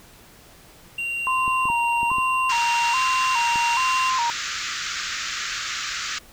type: tone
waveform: triangle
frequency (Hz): 2763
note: F7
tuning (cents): -19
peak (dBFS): -23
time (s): 0.98-4.1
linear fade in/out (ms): 5
type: tone with vibrato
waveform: sine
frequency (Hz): 987.8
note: B5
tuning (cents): 0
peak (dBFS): -20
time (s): 1.27-4.3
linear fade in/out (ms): 0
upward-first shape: square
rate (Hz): 1.2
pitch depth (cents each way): 86
type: clicks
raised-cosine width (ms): 3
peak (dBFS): -23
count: 7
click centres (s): 1.479 / 1.655 / 1.701 / 2.031 / 2.116 / 2.184 / 3.558
type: band-pass noise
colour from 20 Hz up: pink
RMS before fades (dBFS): -29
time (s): 2.49-6.19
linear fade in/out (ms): 10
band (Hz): 1200 to 7300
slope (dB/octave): 96
effects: pink hiss -49 dBFS RMS until 6.32 s